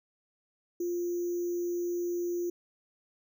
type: tone with sample-and-hold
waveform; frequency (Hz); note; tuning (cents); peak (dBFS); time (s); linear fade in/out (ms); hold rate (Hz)
sine; 349.2; F4; 0; -29; 0.8-2.5; 5; 6300
effects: none